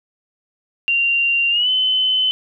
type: tone with pitch glide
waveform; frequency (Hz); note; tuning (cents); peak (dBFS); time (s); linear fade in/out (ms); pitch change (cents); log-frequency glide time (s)
sine; 2771 to 3039; F7 to F#7; -14 to +46; -14; 0.88-2.31; 0; +160; 1.5-1.7
effects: none